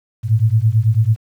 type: beating tone pair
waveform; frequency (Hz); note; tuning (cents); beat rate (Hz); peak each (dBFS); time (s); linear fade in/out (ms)
sine; 106.2 / 115.3; G#2 / A#2; +39 / -19; 9.1; -14; 0.23-1.17; 50
effects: 8-bit